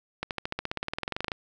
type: accelerating click train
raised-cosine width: 0.3 ms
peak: -14 dBFS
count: 21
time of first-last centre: 0.23-1.318 s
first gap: 78 ms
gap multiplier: 0.96
effects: none